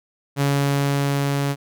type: tone with level ramp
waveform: sawtooth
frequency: 140.7 Hz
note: C#3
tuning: 26 cents sharp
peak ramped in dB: -13 to -16 dBFS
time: 0.36-1.56 s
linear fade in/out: 50 ms
effects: none